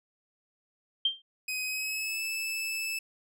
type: tone with exponential decay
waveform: sine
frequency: 3163 Hz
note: G7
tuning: 15 cents sharp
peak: -20 dBFS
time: 1.05-1.22 s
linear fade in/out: 5 ms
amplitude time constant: 35 ms
type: tone with pitch glide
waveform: sawtooth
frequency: 2516 to 2626 Hz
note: D#7 to E7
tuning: +19 to -7 cents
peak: -28 dBFS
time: 1.48-2.99 s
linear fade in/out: 5 ms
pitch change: +74 cents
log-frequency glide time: 1.64-2.22 s
effects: none